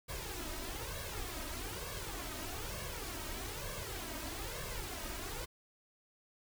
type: noise with flanger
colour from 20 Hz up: pink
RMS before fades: -42 dBFS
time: 0.08-5.46 s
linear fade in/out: 20 ms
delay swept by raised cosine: 1.8 to 3.2 ms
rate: 1.1 Hz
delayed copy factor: +0.7
effects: none